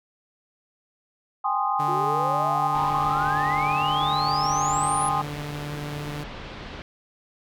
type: chord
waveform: sine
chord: Ab major seventh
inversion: third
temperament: equal with one note detuned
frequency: 784 / 830.6 / 1046.5 / 1235.9 Hz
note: G5 / Ab5 / C6 / Eb6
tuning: 0 / 0 / 0 / -12 cents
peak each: -27 dBFS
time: 1.44-5.22 s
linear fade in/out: 10 ms
type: tone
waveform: sawtooth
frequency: 146.83 Hz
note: D3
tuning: in tune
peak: -27 dBFS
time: 1.79-6.24 s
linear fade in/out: 10 ms
type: exponential sweep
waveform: sine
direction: up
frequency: 344.3 to 10670 Hz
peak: -29 dBFS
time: 1.88-5.09 s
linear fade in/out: 5 ms
type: low-pass noise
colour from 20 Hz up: pink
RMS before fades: -38 dBFS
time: 2.75-6.82 s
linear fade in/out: 0 ms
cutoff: 4100 Hz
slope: 24 dB/octave
effects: none